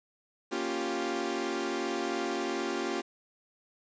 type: chord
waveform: sawtooth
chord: G half-diminished seventh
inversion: first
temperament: equal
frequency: 233.1 / 277.2 / 349.2 / 392 Hz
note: Bb3 / Db4 / F4 / G4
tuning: 0 / 0 / 0 / 0 cents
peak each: -35 / -33 / -30 / -32 dBFS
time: 0.51-3.02 s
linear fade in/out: 20 ms
effects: resampled to 16000 Hz + 9-bit